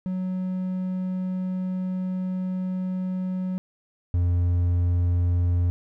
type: tone pair in turn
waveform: triangle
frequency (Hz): 185 / 87.76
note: F#3 / F2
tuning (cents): 0 / +9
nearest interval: octave + minor second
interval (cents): 1291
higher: first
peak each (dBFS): -23 / -17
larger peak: second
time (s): 0.06-3.58 / 4.14-5.7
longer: first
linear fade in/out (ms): 0
effects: none